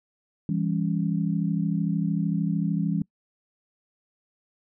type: chord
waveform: sine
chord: C# diminished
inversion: first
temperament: just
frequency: 166.31 / 199.57 / 277.2 Hz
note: E3 / G3 / C#4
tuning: +16 / +31 / 0 cents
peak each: -25 / -27 / -31 dBFS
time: 0.49-3.02 s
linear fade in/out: 2 ms
effects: noise-tail reverb RT60 0.1 s tail -24 dB re dry